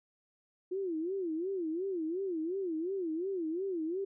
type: tone with vibrato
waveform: sine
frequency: 351.2 Hz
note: F4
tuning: 10 cents sharp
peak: -32 dBFS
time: 0.71-4.05 s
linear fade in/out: 10 ms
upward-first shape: sine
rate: 2.8 Hz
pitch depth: 200 cents each way
effects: none